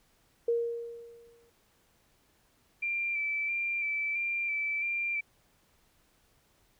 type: tone with exponential decay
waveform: sine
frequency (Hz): 468.2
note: A#4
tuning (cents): +8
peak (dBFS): -23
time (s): 0.48-1.5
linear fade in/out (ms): 5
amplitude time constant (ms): 220
type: tone with vibrato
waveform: sine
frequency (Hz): 2349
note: D7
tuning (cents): 0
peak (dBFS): -29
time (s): 2.82-5.21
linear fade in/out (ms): 10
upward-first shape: square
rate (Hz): 1.5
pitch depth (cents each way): 22
effects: pink hiss -68 dBFS RMS until 6.79 s